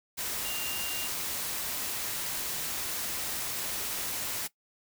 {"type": "tone in noise", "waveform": "sine", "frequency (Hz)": 2794, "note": "F7", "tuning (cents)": 0, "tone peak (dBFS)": -37, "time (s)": [0.44, 1.08], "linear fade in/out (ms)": 20, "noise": "white", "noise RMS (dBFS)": -34, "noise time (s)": [0.17, 4.48], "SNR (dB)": -6, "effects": ["noise-tail reverb RT60 0.1 s tail -18 dB re dry"]}